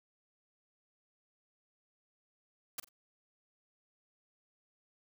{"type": "noise with echo", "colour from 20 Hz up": "white", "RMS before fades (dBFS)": -38, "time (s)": [2.78, 2.8], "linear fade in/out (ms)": 5, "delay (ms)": 45, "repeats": 2, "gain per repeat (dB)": -14, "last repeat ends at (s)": 2.89, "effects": []}